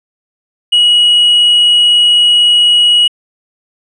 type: tone with hard clipping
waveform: triangle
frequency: 2909 Hz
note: F#7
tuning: 30 cents flat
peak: -4 dBFS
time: 0.72-3.08 s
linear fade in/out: 10 ms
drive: 1 dB
effects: resampled to 22050 Hz